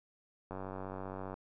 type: click train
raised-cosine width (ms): 1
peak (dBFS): -28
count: 80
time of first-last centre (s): 0.51-1.341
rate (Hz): 95.1
effects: none